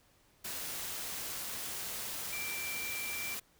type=tone in noise; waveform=sine; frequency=2349 Hz; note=D7; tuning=in tune; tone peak=-39 dBFS; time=2.32-3.35 s; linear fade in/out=10 ms; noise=white; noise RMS=-40 dBFS; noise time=0.44-3.4 s; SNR=-2 dB; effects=pink hiss -67 dBFS RMS until 3.59 s